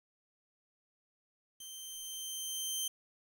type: tone with level ramp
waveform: 15% pulse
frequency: 3122 Hz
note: G7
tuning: 8 cents flat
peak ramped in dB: -39 to -26 dBFS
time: 1.6-2.88 s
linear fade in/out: 5 ms
effects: 10-bit